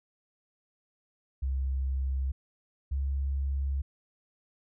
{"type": "tone pair in turn", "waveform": "sine", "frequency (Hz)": [66.5, 68.61], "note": ["C2", "C#2"], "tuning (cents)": [29, -17], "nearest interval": "minor second", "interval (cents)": 54, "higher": "second", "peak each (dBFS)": -27, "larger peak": "neither", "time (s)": [[1.42, 2.32], [2.91, 3.82]], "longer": "second", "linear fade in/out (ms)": 10, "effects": []}